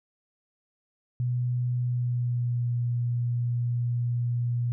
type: tone with pitch glide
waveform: sine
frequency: 123.2 to 120.39 Hz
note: B2 to B2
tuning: -4 to -44 cents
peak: -24 dBFS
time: 1.2-4.72 s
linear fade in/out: 0 ms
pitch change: -40 cents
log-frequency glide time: 1.77-2.72 s
effects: none